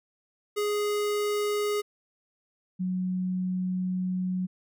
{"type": "tone pair in turn", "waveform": ["square", "sine"], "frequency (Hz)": [415.3, 183.82], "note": ["G#4", "F#3"], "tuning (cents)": [0, -11], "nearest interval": "octave + major second", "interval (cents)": 1411, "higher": "first", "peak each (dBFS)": -26, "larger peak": "neither", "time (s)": [[0.56, 1.82], [2.79, 4.47]], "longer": "second", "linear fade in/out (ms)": 20, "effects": []}